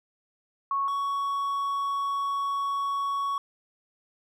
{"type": "tone pair in turn", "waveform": ["sine", "triangle"], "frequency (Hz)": [1106, 1116.3], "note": ["C#6", "C#6"], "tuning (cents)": [-4, 12], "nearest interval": "unison", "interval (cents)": 16, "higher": "second", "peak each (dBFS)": -24, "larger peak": "neither", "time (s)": [[0.71, 0.88], [0.88, 3.38]], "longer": "second", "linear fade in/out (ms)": 2, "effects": []}